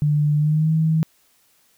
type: tone with pitch glide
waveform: sine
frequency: 148.6 to 159.27 Hz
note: D3 to D#3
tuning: +21 to +41 cents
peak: -15 dBFS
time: 0.02-1.03 s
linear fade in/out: 0 ms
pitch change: +120 cents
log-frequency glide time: 0.36-0.72 s
effects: white hiss -60 dBFS RMS until 1.77 s